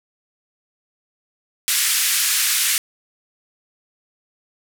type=band-pass noise; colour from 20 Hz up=white; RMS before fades=-19 dBFS; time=1.68-2.78 s; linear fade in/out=0 ms; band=1500 to 13000 Hz; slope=24 dB/octave; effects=none